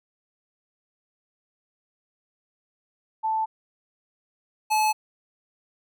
sine / square tone pair in turn, 880 / 860.9 Hz, A5 / A5, 0 / -38 cents, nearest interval unison, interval 38 cents, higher first, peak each -22 / -20 dBFS, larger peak second, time 3.23-3.46 / 4.7-4.93 s, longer neither, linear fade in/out 20 ms, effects none

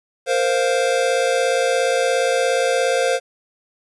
square chord, Bb suspended second, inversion none, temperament equal, 466.2 / 523.3 / 698.5 Hz, Bb4 / C5 / F5, 0 / 0 / 0 cents, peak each -23 / -19 / -24 dBFS, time 0.26-3.2 s, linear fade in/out 50 ms, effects resampled to 24000 Hz + 9-bit

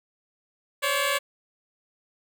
10% pulse tone pair together, 530 / 568.7 Hz, C5 / C#5, +22 / +44 cents, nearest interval minor second, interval 122 cents, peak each -20 / -16 dBFS, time 0.82-1.19 s, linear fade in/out 20 ms, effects none

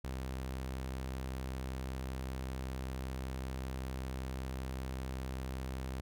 sawtooth tone, 65.2 Hz, C2, 5 cents flat, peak -34 dBFS, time 0.04-6.01 s, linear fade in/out 5 ms, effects none

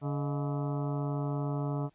harmonic tone with a mistuned harmonic, 142.8 Hz, D3, 48 cents flat, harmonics 1 / 2 / 3 / 4 / 5 / 6 / 7 / 8 / 9, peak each -31 / -37 / -41 / -43 / -45 / -47 / -48 / -49 / -50 dBFS, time 0.01-1.9 s, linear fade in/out 50 ms, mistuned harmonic 4, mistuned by +130 cents, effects pink hiss -70 dBFS RMS until 1.94 s + resampled to 8000 Hz

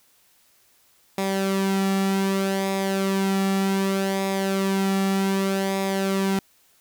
sawtooth tone with flanger, 193.9 Hz, G3, 19 cents flat, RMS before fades -23 dBFS, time 1.18-6.39 s, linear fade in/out 2 ms, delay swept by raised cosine 0.67 to 1.97 ms, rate 0.65 Hz, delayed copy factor -0.55, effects white hiss -60 dBFS RMS until 6.8 s

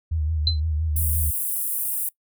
sine tone with vibrato, 78.1 Hz, D#2, 7 cents sharp, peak -21 dBFS, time 0.11-1.31 s, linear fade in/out 10 ms, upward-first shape sine, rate 5.8 Hz, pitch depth 68 cents each way
sine tone with exponential decay, 4059 Hz, B7, 47 cents sharp, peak -15 dBFS, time 0.47-0.6 s, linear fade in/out 2 ms, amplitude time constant 27 ms
pink high-pass noise, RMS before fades -26 dBFS, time 0.96-2.09 s, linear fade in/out 5 ms, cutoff 9400 Hz, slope 48 dB/octave
effects noise-tail reverb RT60 0.1 s tail -21 dB re dry

